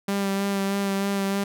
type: tone with vibrato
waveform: sawtooth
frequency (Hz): 197.5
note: G3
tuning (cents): +13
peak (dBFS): -19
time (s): 0.08-1.44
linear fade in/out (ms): 5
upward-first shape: sine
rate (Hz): 3.2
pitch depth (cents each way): 18
effects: none